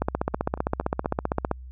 two click trains, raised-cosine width 1 ms, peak -23 / -9 dBFS, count 4 / 24, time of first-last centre 0.34-1.046 / 0.02-1.514 s, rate 4.25 / 15.4 Hz, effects added 63 Hz sine -38 dBFS peak until 1.71 s

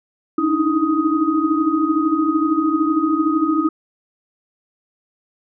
sine tone cluster, 290.6 / 308.3 / 321.4 / 1251 Hz, D4 / D#4 / E4 / D#6, -18 / -16 / -44 / +9 cents, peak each -22 / -21 / -18 / -22 dBFS, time 0.38-3.69 s, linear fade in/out 5 ms, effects none

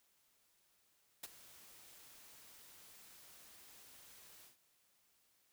white noise with ADSR envelope, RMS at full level -44 dBFS, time 1.23-4.57 s, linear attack 8 ms, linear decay 29 ms, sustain -16 dB, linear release 130 ms, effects white hiss -75 dBFS RMS until 5.52 s

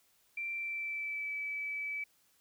sine tone with pitch glide, 2354 to 2300 Hz, D7 to D7, +3 to -37 cents, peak -35 dBFS, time 0.37-2.04 s, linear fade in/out 5 ms, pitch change -40 cents, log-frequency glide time 0.52-1.32 s, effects white hiss -70 dBFS RMS until 2.4 s

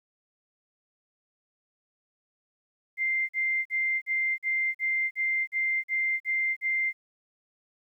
sine tone bursts, 2093 Hz, C7, in tune, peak -24 dBFS, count 11, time 2.97-6.93 s, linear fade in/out 50 ms, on 320 ms, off 44 ms, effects 11-bit

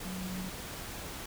sine tone in noise, 185 Hz, F#3, in tune, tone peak -37 dBFS, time 0.05-0.49 s, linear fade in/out 5 ms, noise pink, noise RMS -42 dBFS, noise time 0-1.26 s, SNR +2 dB, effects none

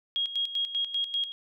sine tone with tremolo, 3275 Hz, G#7, 25 cents flat, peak -25 dBFS, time 0.16-1.32 s, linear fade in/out 0 ms, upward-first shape square, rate 5.1 Hz, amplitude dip 70%, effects none

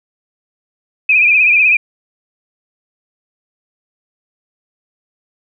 sine tone with vibrato, 2469 Hz, D#7, 14 cents flat, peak -7 dBFS, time 1.09-1.77 s, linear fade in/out 5 ms, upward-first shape sine, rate 16 Hz, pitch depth 72 cents each way, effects none

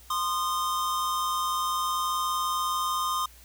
square tone pair together, 1046.5 / 1226.8 Hz, C6 / D#6, 0 / -25 cents, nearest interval minor third, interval 275 cents, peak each -30 / -29 dBFS, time 0.1-3.26 s, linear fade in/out 5 ms, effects added 60 Hz sine -52 dBFS peak until 3.44 s + white hiss -54 dBFS RMS until 3.44 s

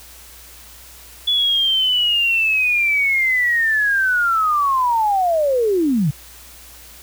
sine linear sweep, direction down, 3439 to 130.81 Hz, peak -14 dBFS, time 1.27-6.11 s, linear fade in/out 10 ms, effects added 60 Hz sine -46 dBFS peak until 7.02 s + white hiss -42 dBFS RMS until 7.02 s

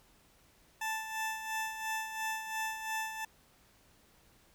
20% pulse tone with tremolo, 880 Hz, A5, in tune, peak -28 dBFS, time 0.81-3.25 s, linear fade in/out 5 ms, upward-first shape sine, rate 2.9 Hz, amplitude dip 60%, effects pink hiss -65 dBFS RMS until 4.54 s

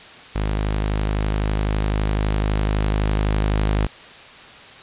sawtooth tone with level ramp, 51.91 Hz, G#1, in tune, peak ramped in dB -16 to -13 dBFS, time 0.35-3.87 s, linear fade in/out 10 ms, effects white hiss -41 dBFS RMS until 4.82 s + resampled to 8000 Hz

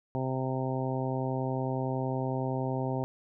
harmonic tone, 130.81 Hz, C3, in tune, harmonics 1 / 2 / 3 / 4 / 5 / 6 / 7, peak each -32 / -35 / -37 / -38 / -39 / -40 / -40 dBFS, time 0.15-3.04 s, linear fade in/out 0 ms, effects none

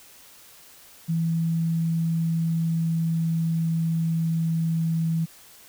sine tone with pitch glide, 164.81 to 163.48 Hz, E3 to E3, 0 to -14 cents, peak -21 dBFS, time 1.08-5.26 s, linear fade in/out 20 ms, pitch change -14 cents, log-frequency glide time 1.47-5.08 s, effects white hiss -50 dBFS RMS until 5.68 s

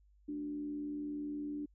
sine tone with frequency modulation, 293.7 Hz, D4, in tune, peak -37 dBFS, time 0.28-1.66 s, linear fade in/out 10 ms, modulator 78.5 Hz, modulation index 0.35, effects added 50 Hz sine -63 dBFS peak until 1.74 s

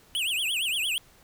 square tone with vibrato, 2891 Hz, F#7, 41 cents flat, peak -26 dBFS, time 0.15-0.98 s, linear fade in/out 0 ms, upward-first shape triangle, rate 8.7 Hz, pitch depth 300 cents each way, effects pink hiss -57 dBFS RMS until 1.23 s

